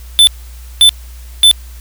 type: tone bursts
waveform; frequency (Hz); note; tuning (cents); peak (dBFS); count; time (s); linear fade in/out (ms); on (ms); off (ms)
square; 3520; A7; 0; -3; 3; 0.19-1.513; 0; 81; 540
effects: added 60 Hz sine -29 dBFS peak until 1.8 s + white hiss -42 dBFS RMS until 1.8 s